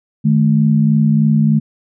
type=tone pair together; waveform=sine; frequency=152.66 / 215.9 Hz; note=D#3 / A3; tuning=-33 / -33 cents; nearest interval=tritone; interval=600 cents; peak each=-12 dBFS; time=0.24-1.6 s; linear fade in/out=20 ms; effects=none